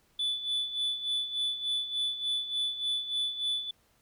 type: tone with tremolo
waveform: sine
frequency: 3475 Hz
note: A7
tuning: 22 cents flat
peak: -24 dBFS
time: 0.19-3.71 s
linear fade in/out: 5 ms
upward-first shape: sine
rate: 3.4 Hz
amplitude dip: 75%
effects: tanh soft clip ceiling -26 dBFS + pink hiss -68 dBFS RMS until 4.01 s